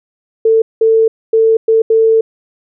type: tone bursts at uneven times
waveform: sine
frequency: 446.9 Hz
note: A4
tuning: 27 cents sharp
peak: -6 dBFS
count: 5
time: 0.45-0.62 / 0.81-1.08 / 1.33-1.57 / 1.68-1.82 / 1.9-2.21 s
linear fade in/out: 5 ms
effects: none